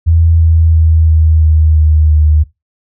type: tone with pitch steps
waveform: sine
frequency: 82.41 / 81.37 / 80.34 / 79.33 / 78.33 / 77.34 / 76.36 Hz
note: E2 / E2 / E2 / D#2 / D#2 / D#2 / D#2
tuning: 0 / -22 / -44 / +34 / +12 / -10 / -32 cents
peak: -5 dBFS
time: 0.06-2.44 s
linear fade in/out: 20 ms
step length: 340 ms
effects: noise-tail reverb RT60 0.2 s tail -18 dB re dry